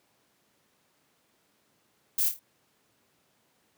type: noise with echo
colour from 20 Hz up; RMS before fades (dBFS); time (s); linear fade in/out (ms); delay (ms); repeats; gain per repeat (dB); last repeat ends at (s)
violet; -26; 2.18-2.29; 5; 26; 4; -7; 2.394
effects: pink hiss -69 dBFS RMS until 3.77 s + high-pass 150 Hz 12 dB/octave